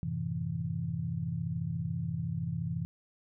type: chord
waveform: sine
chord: F# half-diminished seventh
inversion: none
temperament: equal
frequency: 92.5 / 110 / 130.81 / 164.81 Hz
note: F#2 / A2 / C3 / E3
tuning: 0 / 0 / 0 / 0 cents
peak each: -40 / -40 / -37 / -34 dBFS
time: 0.03-2.85 s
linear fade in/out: 0 ms
effects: none